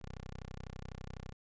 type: tone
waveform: 10% pulse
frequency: 32 Hz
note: C1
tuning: 38 cents flat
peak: -36 dBFS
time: 0.01-1.33 s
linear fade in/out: 10 ms
effects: resampled to 16000 Hz

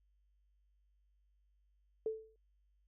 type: tone with exponential decay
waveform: sine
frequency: 440 Hz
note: A4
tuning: in tune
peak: -31 dBFS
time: 2.06-2.36 s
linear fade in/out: 2 ms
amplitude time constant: 64 ms
effects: added 50 Hz sine -70 dBFS peak until 2.87 s

